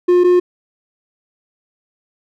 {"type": "tone pair in turn", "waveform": "triangle", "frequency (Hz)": [356.3, 357.7], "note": ["F4", "F4"], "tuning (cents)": [35, 41], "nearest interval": "unison", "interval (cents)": 6, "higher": "second", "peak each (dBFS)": -6, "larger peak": "neither", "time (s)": [[0.08, 0.24], [0.24, 0.4]], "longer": "neither", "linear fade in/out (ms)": 10, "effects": []}